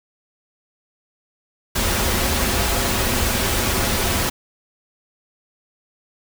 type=noise with comb filter; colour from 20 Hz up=pink; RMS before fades=-20 dBFS; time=1.75-4.3 s; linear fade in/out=10 ms; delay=6.6 ms; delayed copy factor=-0.5; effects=none